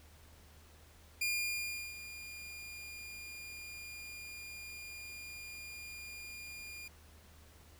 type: tone with ADSR envelope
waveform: sawtooth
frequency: 2415 Hz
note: D7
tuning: 48 cents sharp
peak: -28 dBFS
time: 1.21-6.88 s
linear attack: 7 ms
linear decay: 720 ms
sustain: -14 dB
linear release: 4 ms
effects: added 77 Hz sine -59 dBFS peak until 7.79 s + pink hiss -62 dBFS RMS until 7.79 s